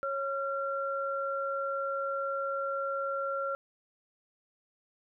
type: tone pair together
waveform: sine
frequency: 549.5 / 1371 Hz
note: C#5 / F6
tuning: -15 / -32 cents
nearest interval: octave + major third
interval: 1583 cents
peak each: -33 / -33 dBFS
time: 0.03-3.55 s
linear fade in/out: 0 ms
effects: none